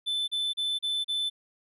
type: tone bursts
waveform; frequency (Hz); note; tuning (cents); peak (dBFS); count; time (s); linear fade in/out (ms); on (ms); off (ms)
triangle; 3520; A7; 0; -25; 5; 0.06-1.3; 20; 220; 35
effects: resampled to 32000 Hz